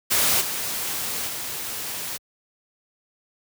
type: noise with level steps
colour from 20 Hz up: white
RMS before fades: -20 / -28 / -31 dBFS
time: 0.1-2.18 s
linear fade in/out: 20 ms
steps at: 0.4 / 1.27 s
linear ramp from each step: 20 ms
effects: high-pass 60 Hz 12 dB/octave